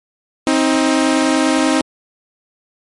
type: tone pair together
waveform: sawtooth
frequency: 264.8 / 314.9 Hz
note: C4 / D#4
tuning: +21 / +21 cents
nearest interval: minor third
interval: 300 cents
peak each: -11 dBFS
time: 0.47-1.81 s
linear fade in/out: 0 ms
effects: MP3 48 kbps